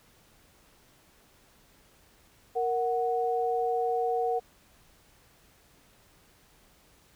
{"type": "tone pair together", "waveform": "sine", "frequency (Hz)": [466.2, 740], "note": ["A#4", "F#5"], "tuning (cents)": [0, 0], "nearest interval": "minor sixth", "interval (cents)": 800, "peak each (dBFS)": -28, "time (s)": [2.55, 4.4], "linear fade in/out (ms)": 20, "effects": ["pink hiss -61 dBFS RMS until 7.15 s"]}